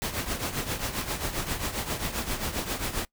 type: noise with tremolo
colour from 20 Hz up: pink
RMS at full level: -28 dBFS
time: 0.02-3.05 s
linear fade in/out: 0 ms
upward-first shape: triangle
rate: 7.5 Hz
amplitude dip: 75%
effects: noise-tail reverb RT60 0.1 s tail -22 dB re dry